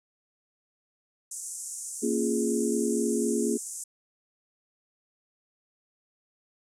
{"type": "band-pass noise", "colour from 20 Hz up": "white", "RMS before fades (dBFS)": -38, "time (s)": [1.31, 3.84], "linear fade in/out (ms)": 5, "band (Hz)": [6400, 9800], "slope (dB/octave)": 48}
{"type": "chord", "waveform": "sine", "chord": "Bb minor seventh", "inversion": "none", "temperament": "equal with one note detuned", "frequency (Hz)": [233.1, 277.2, 345.6, 415.3], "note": ["Bb3", "Db4", "F4", "Ab4"], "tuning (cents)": [0, 0, -18, 0], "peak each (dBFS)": [-28, -32, -31, -29], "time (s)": [2.02, 3.58], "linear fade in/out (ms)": 20}
{"effects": []}